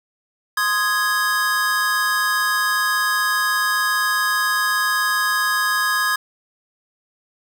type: chord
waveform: square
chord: Ab major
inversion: first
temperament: equal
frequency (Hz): 1046.5 / 1244.5 / 1661.2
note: C6 / Eb6 / Ab6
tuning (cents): 0 / 0 / 0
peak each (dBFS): -26 / -24 / -20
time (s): 0.57-6.16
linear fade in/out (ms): 5
effects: none